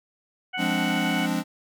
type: harmonic tone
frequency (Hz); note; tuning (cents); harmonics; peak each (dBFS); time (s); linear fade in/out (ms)
740; F#5; 0; 1 / 2 / 3 / 4; -33 / -33 / -31 / -34; 0.53-1.27; 20
type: chord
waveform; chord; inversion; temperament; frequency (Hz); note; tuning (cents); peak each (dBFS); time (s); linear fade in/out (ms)
square; D half-diminished seventh; first; equal; 174.61 / 207.7 / 261.6 / 293.7; F3 / Ab3 / C4 / D4; 0 / 0 / 0 / 0; -30; 0.57-1.44; 50
effects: none